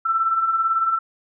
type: beating tone pair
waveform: sine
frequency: 1318.5 / 1336.5 Hz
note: E6 / E6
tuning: 0 / +23 cents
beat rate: 18 Hz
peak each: -26 / -18 dBFS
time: 0.05-0.99 s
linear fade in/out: 10 ms
effects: none